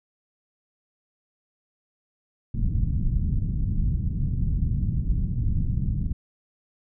pink low-pass noise, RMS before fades -24 dBFS, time 2.54-6.13 s, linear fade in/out 10 ms, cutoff 180 Hz, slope 24 dB/octave, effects none

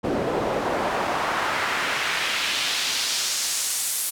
pink noise with band-pass filter sweep, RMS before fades -25 dBFS, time 0.03-4.11 s, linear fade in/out 20 ms, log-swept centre 390 to 11000 Hz, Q 1.2, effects none

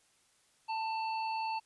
harmonic tone, 889 Hz, A5, 18 cents sharp, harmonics 1 / 3 / 5, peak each -33 / -43 / -47 dBFS, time 0.68-1.6 s, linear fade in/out 20 ms, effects white hiss -69 dBFS RMS until 1.65 s + resampled to 24000 Hz

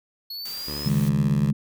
square linear sweep, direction up, 4342 to 5170 Hz, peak -32 dBFS, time 0.3-0.89 s, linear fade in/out 5 ms
white noise, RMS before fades -40 dBFS, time 0.45-1.09 s, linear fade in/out 5 ms
10% pulse tone with vibrato, 73.42 Hz, D2, in tune, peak -24 dBFS, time 0.67-1.51 s, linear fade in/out 10 ms, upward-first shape sine, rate 7.8 Hz, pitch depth 20 cents each way
sine chord, C# suspended second, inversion none, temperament just, 138.59 / 155.92 / 207.9 Hz, C#3 / D#3 / G#3, 0 / +4 / +2 cents, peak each -23 dBFS, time 0.86-1.53 s, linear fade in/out 5 ms
effects none

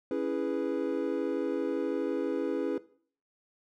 triangle chord, C# minor seventh, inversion none, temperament equal, 277.2 / 329.6 / 415.3 / 493.9 Hz, C#4 / E4 / G#4 / B4, 0 / 0 / 0 / 0 cents, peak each -32 dBFS, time 0.11-2.78 s, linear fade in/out 2 ms, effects noise-tail reverb RT60 0.5 s tail -18 dB re dry

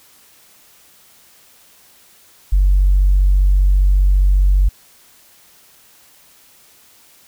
sine tone, 47.45 Hz, F#1, 44 cents sharp, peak -8 dBFS, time 2.52-4.69 s, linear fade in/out 10 ms, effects tanh soft clip ceiling -5 dBFS + white hiss -49 dBFS RMS until 7.27 s

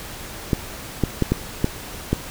clicks, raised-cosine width 3 ms, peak -4 dBFS, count 6, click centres 0.532 / 1.037 / 1.223 / 1.32 / 1.644 / 2.13 s, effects pink hiss -35 dBFS RMS until 2.3 s

